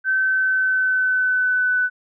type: tone with pitch glide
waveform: sine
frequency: 1538 to 1496.8 Hz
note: G6 to F#6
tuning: -33 to +20 cents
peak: -16 dBFS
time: 0.04-1.9 s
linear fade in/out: 50 ms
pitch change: -47 cents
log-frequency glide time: 0.15-1.79 s
effects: none